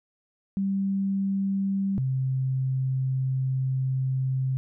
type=tone pair in turn; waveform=sine; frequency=195.4 / 131.43 Hz; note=G3 / C3; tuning=-5 / +8 cents; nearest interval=perfect fifth; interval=687 cents; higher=first; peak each=-23 / -23 dBFS; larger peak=neither; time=0.57-1.98 / 1.98-4.57 s; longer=second; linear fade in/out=0 ms; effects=none